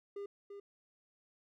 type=tone with echo; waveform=triangle; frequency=402.8 Hz; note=G4; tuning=47 cents sharp; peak=-38 dBFS; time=0.16-0.26 s; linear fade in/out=5 ms; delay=340 ms; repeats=1; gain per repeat=-6 dB; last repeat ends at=0.6 s; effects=none